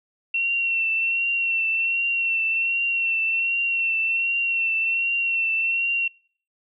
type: tone with vibrato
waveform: sine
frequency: 2716 Hz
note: F7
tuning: 49 cents flat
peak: -20 dBFS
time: 0.34-6.08 s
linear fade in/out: 5 ms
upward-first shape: triangle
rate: 1.3 Hz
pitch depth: 35 cents each way
effects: noise-tail reverb RT60 0.5 s tail -25 dB re dry